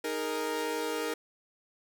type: chord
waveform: sawtooth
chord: D# suspended fourth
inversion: none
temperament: equal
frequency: 311.1 / 415.3 / 466.2 Hz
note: D#4 / G#4 / A#4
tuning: 0 / 0 / 0 cents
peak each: -33 / -34 / -29 dBFS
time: 0.04-1.14 s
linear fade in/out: 5 ms
effects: none